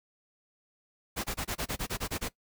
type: noise bursts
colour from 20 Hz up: pink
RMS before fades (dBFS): -33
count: 11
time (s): 1.16-2.29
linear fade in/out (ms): 20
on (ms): 80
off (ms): 25
effects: noise-tail reverb RT60 0.1 s tail -19 dB re dry